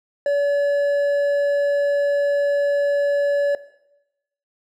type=tone with hard clipping; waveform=sine; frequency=571 Hz; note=D5; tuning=49 cents flat; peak=-18 dBFS; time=0.26-3.55 s; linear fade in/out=2 ms; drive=5 dB; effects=noise-tail reverb RT60 0.9 s tail -17 dB re dry